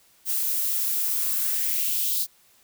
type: noise with high-pass filter sweep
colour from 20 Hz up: violet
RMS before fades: -25 dBFS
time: 0.25-2.27 s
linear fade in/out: 50 ms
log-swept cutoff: 260 to 4300 Hz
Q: 2.6
effects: white hiss -59 dBFS RMS until 2.63 s